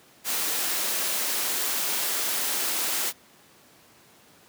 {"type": "high-pass noise", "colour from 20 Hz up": "white", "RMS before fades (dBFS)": -27, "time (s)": [0.24, 3.13], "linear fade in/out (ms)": 50, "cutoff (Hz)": 230, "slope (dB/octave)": 12, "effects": ["pink hiss -55 dBFS RMS until 4.48 s", "high-pass 150 Hz 12 dB/octave"]}